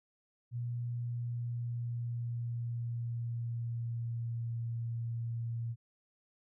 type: tone with pitch glide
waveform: sine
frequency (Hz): 120 to 116.38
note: B2 to A#2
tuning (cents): -49 to -2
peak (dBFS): -34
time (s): 0.51-5.76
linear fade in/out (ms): 50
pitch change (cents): -53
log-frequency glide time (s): 0.86-4.59
effects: none